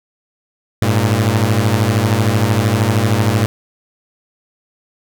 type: beating tone pair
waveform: sawtooth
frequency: 101.3 / 114.3 Hz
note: G#2 / A#2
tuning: -43 / -34 cents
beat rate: 13 Hz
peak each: -11 dBFS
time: 0.82-3.46 s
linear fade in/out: 0 ms
effects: none